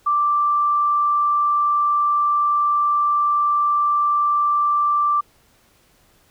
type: tone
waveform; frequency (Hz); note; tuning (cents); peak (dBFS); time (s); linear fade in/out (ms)
sine; 1174.7; D6; 0; -15; 0.06-5.21; 10
effects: pink hiss -57 dBFS RMS until 6.3 s